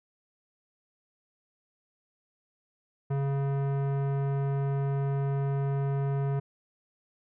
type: tone with tanh clipping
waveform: sine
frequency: 138.59 Hz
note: C#3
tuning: in tune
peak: -28 dBFS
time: 3.1-6.4 s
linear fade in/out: 10 ms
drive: 17 dB
effects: none